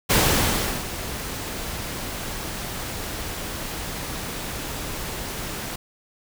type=noise with ADSR envelope; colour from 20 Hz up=pink; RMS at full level=-17 dBFS; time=0.09-5.76 s; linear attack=19 ms; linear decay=720 ms; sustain=-14 dB; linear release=6 ms; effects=none